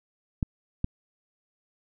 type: clicks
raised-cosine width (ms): 5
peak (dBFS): -13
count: 2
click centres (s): 0.428 / 0.844
effects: none